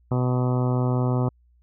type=harmonic tone; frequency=125.5 Hz; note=B2; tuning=28 cents sharp; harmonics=1 / 2 / 3 / 4 / 5 / 6 / 7 / 8 / 9 / 10; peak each=-21 / -27 / -31 / -33 / -35 / -37 / -38 / -39 / -40 / -41 dBFS; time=0.11-1.29 s; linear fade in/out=5 ms; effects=added 60 Hz sine -56 dBFS peak until 1.62 s